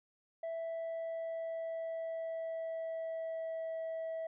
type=tone with pitch glide; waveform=sine; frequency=659.3 to 650.2 Hz; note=E5 to E5; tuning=0 to -24 cents; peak=-34 dBFS; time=0.43-4.27 s; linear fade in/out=5 ms; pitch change=-24 cents; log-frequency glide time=0.57-3.72 s; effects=tanh soft clip ceiling -36 dBFS

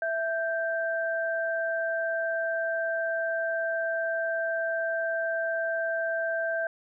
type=tone pair together; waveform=sine; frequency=659.7 / 1569 Hz; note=E5 / G6; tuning=+1 / +1 cents; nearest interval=octave + minor third; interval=1500 cents; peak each=-28 / -30 dBFS; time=0.02-6.67 s; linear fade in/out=2 ms; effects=none

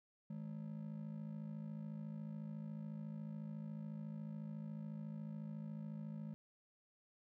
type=ring-modulated tone; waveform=triangle; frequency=185 Hz; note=F#3; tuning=in tune; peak=-39 dBFS; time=0.3-6.34 s; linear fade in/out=0 ms; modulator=27 Hz; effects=none

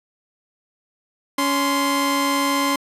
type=tone pair together; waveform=sawtooth; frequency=280.2 / 1042 Hz; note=C#4 / C6; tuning=+19 / -7 cents; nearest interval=octave + major seventh; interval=2274 cents; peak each=-17 / -17 dBFS; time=1.38-2.76 s; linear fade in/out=5 ms; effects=resampled to 32000 Hz

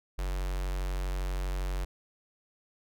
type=tone with notch filter; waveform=square; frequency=46.25 Hz; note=F#1; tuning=in tune; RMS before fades=-32 dBFS; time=0.18-1.85 s; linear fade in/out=10 ms; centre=190 Hz; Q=0.82; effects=none

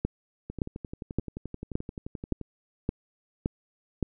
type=two click trains; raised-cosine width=3 ms; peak=-13 / -23 dBFS; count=8 / 23; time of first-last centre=0.05-4.027 / 0.5-2.413 s; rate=1.76 / 11.5 Hz; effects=none

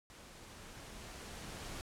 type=noise with level ramp; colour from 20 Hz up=pink; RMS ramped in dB=-55 to -45 dBFS; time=0.1-1.81 s; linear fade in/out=0 ms; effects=low-pass 10000 Hz 12 dB/octave

